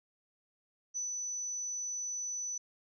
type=tone with ADSR envelope; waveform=sine; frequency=5980 Hz; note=F#8; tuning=17 cents sharp; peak=-33 dBFS; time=0.94-2.58 s; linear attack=27 ms; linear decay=130 ms; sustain=-2 dB; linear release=5 ms; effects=none